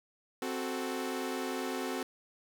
sawtooth chord, F# diminished, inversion second, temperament equal, 261.6 / 370 / 440 Hz, C4 / F#4 / A4, 0 / 0 / 0 cents, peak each -33 / -34 / -36 dBFS, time 0.42-2.03 s, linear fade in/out 2 ms, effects none

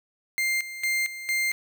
40% pulse tone with tremolo, 2100 Hz, C7, 6 cents sharp, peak -22 dBFS, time 0.38-1.52 s, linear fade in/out 0 ms, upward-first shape square, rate 2.2 Hz, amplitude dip 75%, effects none

